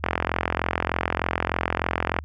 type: click train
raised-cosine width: 0.5 ms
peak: -6 dBFS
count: 94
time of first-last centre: 0.04-2.188 s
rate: 43.3 Hz
effects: added 76 Hz sine -36 dBFS peak until 2.24 s